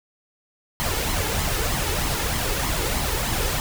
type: noise with flanger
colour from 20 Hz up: pink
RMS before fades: -24 dBFS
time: 0.8-3.6 s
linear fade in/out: 0 ms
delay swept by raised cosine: 0.94 to 2.34 ms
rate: 3.2 Hz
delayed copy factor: +0.55
effects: none